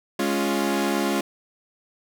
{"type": "chord", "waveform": "sawtooth", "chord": "Db major", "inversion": "second", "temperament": "equal", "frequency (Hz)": [207.7, 277.2, 349.2], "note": ["Ab3", "Db4", "F4"], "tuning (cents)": [0, 0, 0], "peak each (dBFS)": -22, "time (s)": [0.19, 1.21], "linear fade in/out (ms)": 5, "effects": []}